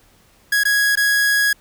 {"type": "tone with dropouts", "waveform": "45% pulse", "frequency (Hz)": 1661.2, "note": "G#6", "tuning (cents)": 0, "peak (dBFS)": -14, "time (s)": [0.52, 1.53], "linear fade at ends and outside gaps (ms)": 5, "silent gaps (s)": [[0.636, 0.652], [0.955, 0.972]], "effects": ["pink hiss -54 dBFS RMS until 1.6 s"]}